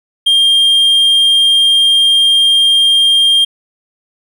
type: tone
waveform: triangle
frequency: 3205 Hz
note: G7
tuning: 38 cents sharp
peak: -5 dBFS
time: 0.26-3.45 s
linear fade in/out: 10 ms
effects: none